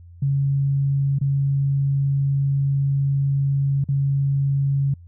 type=tone with dropouts; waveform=sine; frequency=138.59 Hz; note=C#3; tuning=in tune; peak=-17 dBFS; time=0.22-4.94 s; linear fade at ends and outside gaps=5 ms; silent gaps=1.187-1.212 / 3.841-3.887 s; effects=added 86 Hz sine -41 dBFS peak until 5.07 s